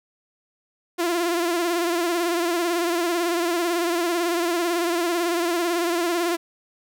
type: tone with vibrato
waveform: sawtooth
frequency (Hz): 343.8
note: F4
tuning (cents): -27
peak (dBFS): -17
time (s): 0.98-6.37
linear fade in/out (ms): 20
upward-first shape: sine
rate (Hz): 18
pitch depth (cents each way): 63
effects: none